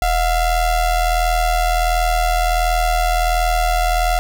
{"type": "ring-modulated tone", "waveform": "square", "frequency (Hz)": 339.3, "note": "F4", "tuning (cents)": -50, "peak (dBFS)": -12, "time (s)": [0.02, 4.19], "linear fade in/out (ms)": 0, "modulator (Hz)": 380, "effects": []}